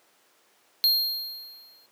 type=tone with exponential decay; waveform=square; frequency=4220 Hz; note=C8; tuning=14 cents sharp; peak=-17 dBFS; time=0.84-1.86 s; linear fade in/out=0 ms; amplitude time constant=220 ms; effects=pink hiss -62 dBFS RMS until 1.91 s + high-pass 400 Hz 12 dB/octave